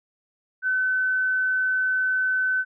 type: tone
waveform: sine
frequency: 1517 Hz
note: F#6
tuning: 43 cents sharp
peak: -20 dBFS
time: 0.62-2.65 s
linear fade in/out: 50 ms
effects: none